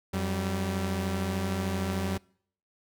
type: tone pair together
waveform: sawtooth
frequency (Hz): 90.11 / 193.5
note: F#2 / G3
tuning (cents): -45 / -22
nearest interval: octave + minor second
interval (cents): 1323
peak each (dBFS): -27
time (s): 0.13-2.18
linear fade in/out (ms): 10
effects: noise-tail reverb RT60 0.6 s tail -25 dB re dry